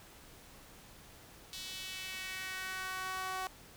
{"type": "tone with high-pass filter sweep", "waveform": "sawtooth", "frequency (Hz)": 375.3, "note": "F#4", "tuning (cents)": 25, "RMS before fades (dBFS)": -41, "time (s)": [1.53, 3.47], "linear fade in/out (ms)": 0, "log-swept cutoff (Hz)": [3800, 860], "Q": 2, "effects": ["pink hiss -56 dBFS RMS until 3.76 s"]}